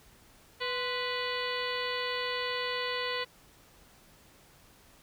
harmonic tone with a mistuned harmonic, 493.8 Hz, B4, in tune, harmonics 1 / 2 / 3 / 4 / 5 / 6 / 7 / 8 / 9, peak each -36 / -38 / -42 / -37 / -43 / -40 / -42 / -44 / -42 dBFS, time 0.6-3.25 s, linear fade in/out 20 ms, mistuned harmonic 2, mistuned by +75 cents, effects pink hiss -59 dBFS RMS until 5.02 s

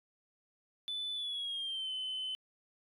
sine tone with pitch glide, 3495 to 3043 Hz, A7 to F#7, -12 to +48 cents, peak -34 dBFS, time 0.88-2.35 s, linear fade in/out 0 ms, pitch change -240 cents, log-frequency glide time 1.14-1.92 s, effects tanh soft clip ceiling -33 dBFS

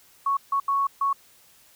sine tone bursts at uneven times, 1108.7 Hz, C#6, in tune, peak -20 dBFS, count 4, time 0.26-0.37 / 0.52-0.6 / 0.68-0.87 / 1.01-1.13 s, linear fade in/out 5 ms, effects white hiss -56 dBFS RMS until 1.75 s

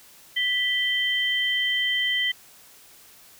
sine tone pair together, 1975.5 / 3118 Hz, B6 / G7, 0 / -10 cents, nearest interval minor sixth, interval 790 cents, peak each -24 dBFS, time 0.36-2.32 s, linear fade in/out 10 ms, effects white hiss -51 dBFS RMS until 3.39 s

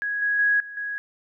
sine tone with level steps, 1661.2 Hz, G#6, in tune, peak -24 / -20 / -17 / -35 / -27 dBFS, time 0.02-0.98 s, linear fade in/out 0 ms, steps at 0.22 / 0.39 / 0.6 / 0.77 s, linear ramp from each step 2 ms, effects none

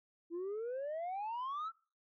sine exponential sweep, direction up, 329.6 to 1366 Hz, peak -35 dBFS, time 0.3-1.72 s, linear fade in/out 50 ms, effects noise-tail reverb RT60 0.4 s tail -25 dB re dry + tanh soft clip ceiling -36 dBFS

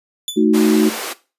sawtooth tone with exponential decay, 3482 Hz, A7, 19 cents flat, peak -15 dBFS, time 0.28-0.44 s, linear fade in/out 1 ms, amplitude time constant 34 ms
sine chord, D# diminished, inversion second, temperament equal, 220 / 311.1 / 370 Hz, A3 / D#4 / F#4, 0 / 0 / 0 cents, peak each -15 dBFS, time 0.36-0.9 s, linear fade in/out 20 ms
pink high-pass noise, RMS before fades -26 dBFS, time 0.53-1.14 s, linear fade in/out 20 ms, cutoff 370 Hz, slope 24 dB/octave
effects noise-tail reverb RT60 0.3 s tail -17 dB re dry + resampled to 32000 Hz

